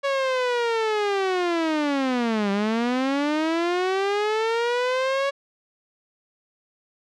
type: linear two-way sweep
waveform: sawtooth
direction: down then up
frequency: 560 to 196 to 560 Hz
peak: -17 dBFS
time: 0.03-5.31 s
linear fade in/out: 20 ms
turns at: 2.51 s
effects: low-pass 4000 Hz 12 dB/octave